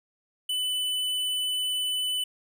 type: tone with hard clipping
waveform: sine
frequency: 2997 Hz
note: F#7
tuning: 22 cents sharp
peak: -27 dBFS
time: 0.49-2.24 s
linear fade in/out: 5 ms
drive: 13 dB
effects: none